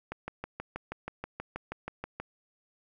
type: click train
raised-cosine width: 0.5 ms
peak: -21 dBFS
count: 14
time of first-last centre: 0.12-2.2 s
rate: 6.25 Hz
effects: none